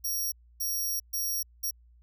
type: tone bursts at uneven times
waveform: 10% pulse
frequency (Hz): 5650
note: F8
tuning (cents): +19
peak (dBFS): -23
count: 4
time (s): 0.04-0.32 / 0.6-1 / 1.13-1.43 / 1.63-1.71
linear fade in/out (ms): 10
effects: added 59 Hz sine -55 dBFS peak until 2.02 s